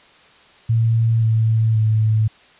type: tone with pitch steps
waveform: sine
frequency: 113.9 / 111.56 / 109.26 Hz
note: A#2 / A2 / A2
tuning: -40 / +24 / -12 cents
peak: -13 dBFS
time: 0.69-2.28 s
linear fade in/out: 10 ms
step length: 530 ms
effects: white hiss -49 dBFS RMS until 2.59 s + resampled to 8000 Hz